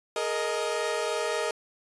sawtooth chord, Ab suspended second, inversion none, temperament equal with one note detuned, 422.3 / 466.2 / 622.3 Hz, Ab4 / Bb4 / Eb5, +29 / 0 / 0 cents, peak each -29 / -27 / -27 dBFS, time 0.16-1.51 s, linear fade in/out 2 ms, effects resampled to 24000 Hz

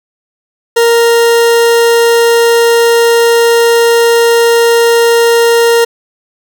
40% pulse tone, 466.2 Hz, A#4, in tune, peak -4 dBFS, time 0.76-5.85 s, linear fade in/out 10 ms, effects none

